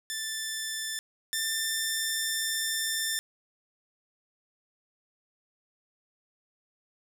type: tone pair in turn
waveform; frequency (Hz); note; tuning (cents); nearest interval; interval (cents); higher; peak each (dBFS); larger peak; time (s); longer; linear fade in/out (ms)
10% pulse; 1764 / 1784.5; A6 / A6; +4 / +24; unison; 20; second; -23 / -19; second; 0.1-0.99 / 1.33-3.19; second; 0
effects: none